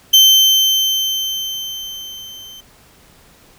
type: tone with level ramp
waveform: 35% pulse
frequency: 3100 Hz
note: G7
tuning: 20 cents flat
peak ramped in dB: -3 to -33 dBFS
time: 0.13-2.61 s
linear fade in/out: 10 ms
effects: pink hiss -48 dBFS RMS until 3.58 s